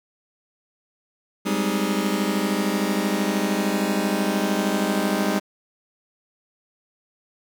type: chord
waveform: sawtooth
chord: Ab major seventh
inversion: third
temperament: just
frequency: 194.67 / 207.7 / 259.6 / 311.5 Hz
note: G3 / Ab3 / C4 / Eb4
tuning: -12 / 0 / -13 / +2 cents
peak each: -21 / -21 / -26 / -23 dBFS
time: 1.45-5.4 s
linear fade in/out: 20 ms
effects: 8-bit